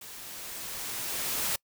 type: noise with level ramp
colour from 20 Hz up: white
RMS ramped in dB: -45 to -29 dBFS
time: 0.01-1.56 s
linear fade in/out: 5 ms
effects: noise-tail reverb RT60 0.1 s tail -26 dB re dry